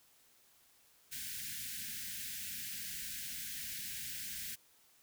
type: band-stop noise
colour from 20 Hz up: white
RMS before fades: -43 dBFS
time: 1.11-4.56 s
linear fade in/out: 20 ms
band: 260 to 1500 Hz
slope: 96 dB/octave
effects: white hiss -67 dBFS RMS until 5.02 s